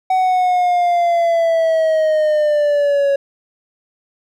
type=linear sweep; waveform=triangle; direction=down; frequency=752 to 554.4 Hz; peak=-10 dBFS; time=0.1-3.16 s; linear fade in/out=5 ms; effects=none